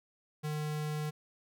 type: tone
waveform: square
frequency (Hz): 151.6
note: D#3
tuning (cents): -45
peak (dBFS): -34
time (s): 0.43-1.11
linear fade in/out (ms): 20
effects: none